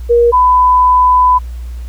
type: tone pair in turn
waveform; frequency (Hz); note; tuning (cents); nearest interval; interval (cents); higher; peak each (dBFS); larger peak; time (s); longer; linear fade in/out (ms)
sine; 474 / 1000.6; A#4 / B5; +29 / +22; octave + minor second; 1293; second; -5; neither; 0.09-0.32 / 0.32-1.39; second; 20
effects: added 60 Hz sine -21 dBFS peak until 1.88 s + pink hiss -45 dBFS RMS until 1.88 s